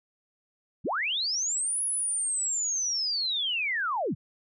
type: linear two-way sweep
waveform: sine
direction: up then down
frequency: 82.41 to 10548 to 82.41 Hz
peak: -26 dBFS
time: 0.84-4.15 s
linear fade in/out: 20 ms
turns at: 1.83 s
effects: none